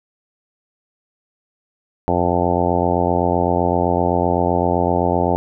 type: harmonic tone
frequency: 87.8 Hz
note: F2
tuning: 10 cents sharp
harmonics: 1 / 2 / 3 / 4 / 5 / 6 / 7 / 8 / 9 / 10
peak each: -24 / -24 / -24 / -24 / -24 / -24 / -24 / -24 / -24 / -24 dBFS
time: 2.08-5.36 s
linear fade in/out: 0 ms
effects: none